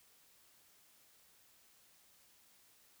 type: silence
effects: white hiss -67 dBFS RMS until 3 s